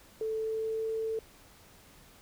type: tone with pitch glide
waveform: sine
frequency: 440.2 to 444.5 Hz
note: A4 to A4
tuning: +1 to +18 cents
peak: -30 dBFS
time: 0.21-1.19 s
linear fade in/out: 2 ms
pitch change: +17 cents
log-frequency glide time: 0.36-0.89 s
effects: pink hiss -57 dBFS RMS until 2.21 s

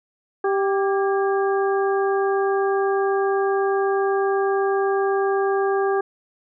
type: harmonic tone with a mistuned harmonic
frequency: 392 Hz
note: G4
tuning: in tune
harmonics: 1 / 2 / 3 / 4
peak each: -19 / -25 / -29 / -31 dBFS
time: 0.44-6.01 s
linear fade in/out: 5 ms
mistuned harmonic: 4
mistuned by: +60 cents
effects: none

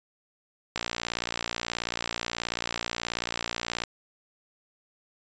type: click train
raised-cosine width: 0.2 ms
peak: -11 dBFS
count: 181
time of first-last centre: 0.76-3.837 s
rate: 58.5 Hz
effects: resampled to 16000 Hz

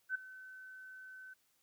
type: tone with ADSR envelope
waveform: sine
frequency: 1522 Hz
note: F#6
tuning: 48 cents sharp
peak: -31 dBFS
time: 0.09-1.34 s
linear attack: 60 ms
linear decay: 8 ms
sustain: -18 dB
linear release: 11 ms
effects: white hiss -75 dBFS RMS until 1.62 s

